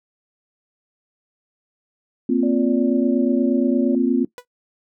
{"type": "chord", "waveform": "sine", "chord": "Bb suspended second", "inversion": "none", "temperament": "equal", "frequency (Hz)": [233.1, 261.6, 349.2], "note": ["Bb3", "C4", "F4"], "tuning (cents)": [0, 0, 0], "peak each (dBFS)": [-20, -18, -22], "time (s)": [2.29, 4.25], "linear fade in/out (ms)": 5}
{"type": "tone with pitch glide", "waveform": "sine", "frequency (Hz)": [580, 567.7], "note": ["D5", "C#5"], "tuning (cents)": [-22, 41], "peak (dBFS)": -27, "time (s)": [2.43, 3.95], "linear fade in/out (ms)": 2, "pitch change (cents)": -37, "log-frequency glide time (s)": [2.7, 3.37]}
{"type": "tone with exponential decay", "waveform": "sawtooth", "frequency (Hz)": 492.6, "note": "B4", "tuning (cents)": -5, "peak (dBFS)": -26, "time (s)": [4.38, 4.45], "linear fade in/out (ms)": 0, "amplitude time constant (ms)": 15}
{"effects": ["noise-tail reverb RT60 0.1 s tail -20 dB re dry"]}